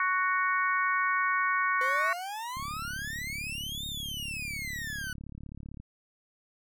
harmonic tone, 370.6 Hz, F#4, 3 cents sharp, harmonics 3 / 4 / 5 / 6, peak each -28 / -30 / -32 / -34 dBFS, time 0-2.13 s, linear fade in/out 2 ms
40% pulse exponential two-way sweep, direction up then down, 499.6 to 3729 to 1474 Hz, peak -34 dBFS, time 1.81-5.13 s, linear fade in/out 2 ms, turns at 3.86 s
click train, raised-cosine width 5 ms, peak -31 dBFS, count 116, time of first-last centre 2.57-5.8 s, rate 35.6 Hz
effects none

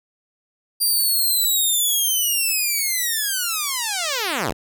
5% pulse linear sweep, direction down, 4772 to 47 Hz, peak -10 dBFS, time 0.8-4.53 s, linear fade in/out 20 ms, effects none

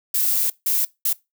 violet noise bursts at uneven times, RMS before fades -20 dBFS, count 3, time 0.14-0.5 / 0.66-0.85 / 1.05-1.13 s, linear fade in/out 5 ms, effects noise-tail reverb RT60 0.2 s tail -21 dB re dry

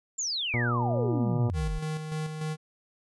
sine exponential sweep, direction down, 7459 to 36.96 Hz, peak -28 dBFS, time 0.18-1.79 s, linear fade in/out 10 ms
harmonic tone, 120.1 Hz, B2, 48 cents flat, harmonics 1 / 2 / 3 / 4 / 5 / 6 / 7 / 8 / 10, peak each -27 / -33 / -37 / -39 / -41 / -43 / -44 / -45 / -47 dBFS, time 0.54-1.5 s, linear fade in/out 0 ms
square tone with tremolo, 155.6 Hz, D#3, in tune, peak -30 dBFS, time 1.53-2.57 s, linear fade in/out 50 ms, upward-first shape square, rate 3.4 Hz, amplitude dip 45%
effects resampled to 24000 Hz

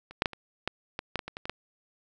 clicks, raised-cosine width 0.3 ms, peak -29 / -7 / -9 / -25 / -12 / -16 / -13 / -17 / -21 / -21 / -21 / -15 dBFS, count 12, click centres 0.11 / 0.221 / 0.258 / 0.333 / 0.676 / 0.991 / 1.157 / 1.192 / 1.28 / 1.369 / 1.455 / 1.496 s, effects none

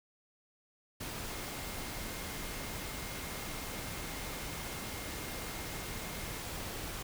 sine tone in noise, 2126 Hz, C7, 27 cents sharp, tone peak -52 dBFS, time 1.29-6.39 s, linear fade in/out 10 ms, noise pink, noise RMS -41 dBFS, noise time 1-7.03 s, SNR -14 dB, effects none

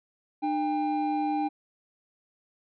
triangle tone pair together, 301.7 / 800 Hz, D4 / G5, +47 / +35 cents, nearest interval octave + perfect fourth, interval 1688 cents, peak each -26 / -26 dBFS, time 0.42-1.49 s, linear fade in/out 20 ms, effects resampled to 11025 Hz

